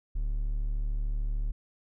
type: tone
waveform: triangle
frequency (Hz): 36.71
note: D1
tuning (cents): 0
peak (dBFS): -25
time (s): 0.15-1.52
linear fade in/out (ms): 10
effects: none